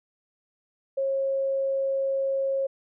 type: tone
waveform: sine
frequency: 542 Hz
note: C#5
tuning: 39 cents flat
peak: -23 dBFS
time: 0.97-2.67 s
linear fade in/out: 10 ms
effects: none